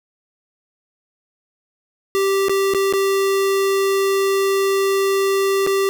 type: tone with dropouts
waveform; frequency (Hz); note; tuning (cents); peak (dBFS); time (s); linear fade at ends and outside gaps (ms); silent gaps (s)
square; 391; G4; -4; -16; 2.15-5.89; 0; 2.484-2.495 / 2.737-2.747 / 2.926-2.936 / 5.665-5.672
effects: none